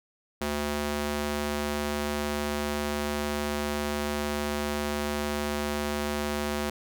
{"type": "tone with high-pass filter", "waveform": "square", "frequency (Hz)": 73.5, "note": "D2", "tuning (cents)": 2, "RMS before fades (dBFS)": -30, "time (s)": [0.41, 6.7], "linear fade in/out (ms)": 5, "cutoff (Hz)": 200, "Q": 0.58, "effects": []}